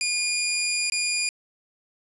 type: tone with dropouts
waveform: 15% pulse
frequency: 2427 Hz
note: D#7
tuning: 44 cents flat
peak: -16 dBFS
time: 0.01-1.29 s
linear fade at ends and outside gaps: 1 ms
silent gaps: 0.899-0.921 s
effects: resampled to 24000 Hz + 8-bit